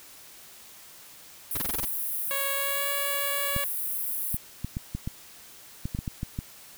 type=high-pass noise; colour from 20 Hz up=white; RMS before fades=-31 dBFS; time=1.51-4.37 s; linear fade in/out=2 ms; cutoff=9800 Hz; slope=48 dB/octave
type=noise bursts; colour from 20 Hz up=pink; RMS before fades=-32 dBFS; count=7; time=1.55-1.85 s; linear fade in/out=5 ms; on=24 ms; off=22 ms
type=tone with pitch glide; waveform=10% pulse; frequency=554.4 to 564.4 Hz; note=C#5 to C#5; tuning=0 to +31 cents; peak=-21 dBFS; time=2.31-3.64 s; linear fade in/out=0 ms; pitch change=+31 cents; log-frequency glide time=2.56-2.87 s
type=clicks; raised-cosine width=5 ms; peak=-18 dBFS; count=12; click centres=3.564 / 4.344 / 4.646 / 4.769 / 4.95 / 5.075 / 5.855 / 5.949 / 5.989 / 6.078 / 6.231 / 6.389 s
effects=white hiss -49 dBFS RMS until 6.77 s